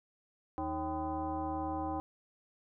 sine tone with frequency modulation, 546 Hz, C#5, 26 cents flat, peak -33 dBFS, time 0.58-2 s, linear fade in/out 0 ms, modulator 234 Hz, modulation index 1.9, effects none

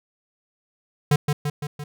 square tone with echo, 146.9 Hz, D3, 1 cent sharp, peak -15 dBFS, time 1.11-1.16 s, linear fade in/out 5 ms, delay 170 ms, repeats 4, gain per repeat -4 dB, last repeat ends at 1.84 s, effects none

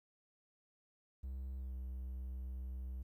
triangle tone with pitch glide, 65.41 to 63.77 Hz, C2 to C2, 0 to -44 cents, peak -39 dBFS, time 1.23-3.03 s, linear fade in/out 10 ms, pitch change -44 cents, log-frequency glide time 1.56-1.74 s, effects 13-bit

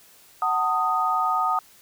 sine chord, D# diminished, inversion first, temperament just, 746.7 / 896 / 1244.5 Hz, F#5 / A5 / D#6, +16 / +31 / 0 cents, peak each -26 / -27 / -22 dBFS, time 0.42-1.59 s, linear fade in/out 2 ms, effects white hiss -53 dBFS RMS until 1.81 s

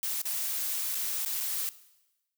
blue noise with dropouts, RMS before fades -32 dBFS, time 0.03-1.69 s, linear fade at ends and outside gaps 0 ms, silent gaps 0.217-0.254 / 0.947-0.952 / 1.249-1.26 / 1.403-1.407 s, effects noise-tail reverb RT60 1.0 s tail -17 dB re dry

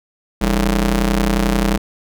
sawtooth ring-modulated tone, 123.47 Hz, B2, in tune, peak -7 dBFS, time 0.41-1.78 s, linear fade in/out 10 ms, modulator 77.4 Hz, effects none

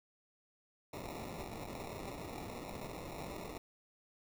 blue noise with sample-and-hold, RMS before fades -45 dBFS, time 0.93-3.58 s, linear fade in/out 5 ms, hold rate 1575 Hz, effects none

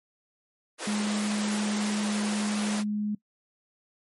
pink high-pass noise, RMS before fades -34 dBFS, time 0.78-2.84 s, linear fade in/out 50 ms, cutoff 320 Hz, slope 48 dB/octave
sine tone, 209.2 Hz, G#3, 13 cents sharp, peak -26 dBFS, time 0.87-3.15 s, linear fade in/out 5 ms
effects noise-tail reverb RT60 0.1 s tail -21 dB re dry + MP3 48 kbps

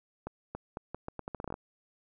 accelerating click train, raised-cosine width 1 ms, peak -23 dBFS, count 14, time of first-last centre 0.27-1.541 s, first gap 280 ms, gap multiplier 0.79, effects none

